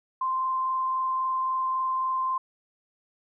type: tone with frequency modulation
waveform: sine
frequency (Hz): 1043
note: C6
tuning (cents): -6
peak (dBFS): -24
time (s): 0.21-2.38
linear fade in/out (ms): 5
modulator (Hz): 23.7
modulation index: 0.38
effects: none